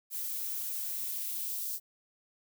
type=noise with high-pass filter sweep; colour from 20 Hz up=violet; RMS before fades=-36 dBFS; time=0.1-1.8 s; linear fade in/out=50 ms; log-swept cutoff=370 to 4700 Hz; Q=1.1; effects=none